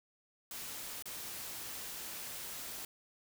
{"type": "noise with dropouts", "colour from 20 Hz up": "white", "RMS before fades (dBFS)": -44, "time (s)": [0.51, 2.85], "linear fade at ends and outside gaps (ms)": 2, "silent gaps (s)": [1.024, 1.056], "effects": []}